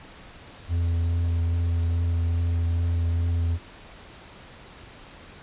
triangle tone with vibrato, 84.7 Hz, E2, 48 cents sharp, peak -19 dBFS, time 0.68-3.59 s, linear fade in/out 50 ms, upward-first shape triangle, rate 2.4 Hz, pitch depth 15 cents each way, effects pink hiss -46 dBFS RMS until 5.42 s + resampled to 8000 Hz

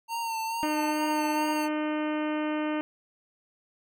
square tone with vibrato, 910 Hz, A#5, 42 cents flat, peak -30 dBFS, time 0.08-1.69 s, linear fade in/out 50 ms, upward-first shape sine, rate 2.3 Hz, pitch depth 34 cents each way
harmonic tone, 304.5 Hz, D#4, 37 cents flat, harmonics 1 / 2 / 3 / 4 / 5 / 6 / 7 / 8 / 9 / 10, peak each -28 / -34 / -38 / -40 / -42 / -44 / -45 / -46 / -47 / -48 dBFS, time 0.63-2.81 s, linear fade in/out 0 ms
effects none

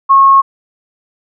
sine tone, 1090 Hz, C#6, 29 cents flat, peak -3 dBFS, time 0.09-0.42 s, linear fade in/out 20 ms, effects none

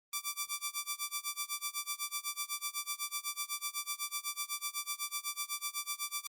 5% pulse tone with tremolo, 1168 Hz, D6, 10 cents flat, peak -21 dBFS, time 0.13-6.27 s, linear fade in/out 2 ms, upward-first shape sine, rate 8 Hz, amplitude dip 95%, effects Opus 32 kbps

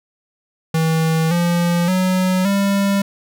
square tone with pitch steps, 161.2 / 172.77 / 185.17 / 198.46 Hz, E3 / F3 / F#3 / G3, -38 / -18 / +2 / +22 cents, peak -15 dBFS, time 0.74-3.02 s, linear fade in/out 5 ms, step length 570 ms, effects none

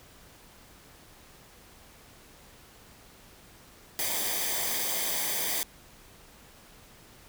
white noise with comb filter, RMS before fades -30 dBFS, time 3.99-5.63 s, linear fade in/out 0 ms, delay 0.73 ms, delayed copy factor -0.65, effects pink hiss -54 dBFS RMS until 7.28 s

